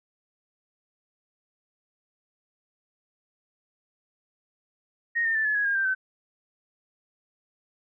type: tone with pitch steps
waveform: sine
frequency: 1864.7 / 1812.7 / 1762.1 / 1712.9 / 1665.1 / 1618.6 / 1573.5 / 1529.6 Hz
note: A#6 / A#6 / A6 / A6 / G#6 / G#6 / G6 / G6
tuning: 0 / -49 / +2 / -47 / +4 / -45 / +6 / -43 cents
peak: -22 dBFS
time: 5.15-5.95 s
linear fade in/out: 20 ms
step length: 100 ms
effects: none